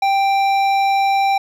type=tone with hard clipping; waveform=sine; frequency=786 Hz; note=G5; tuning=4 cents sharp; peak=-15 dBFS; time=0.02-1.38 s; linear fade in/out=5 ms; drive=11 dB; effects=none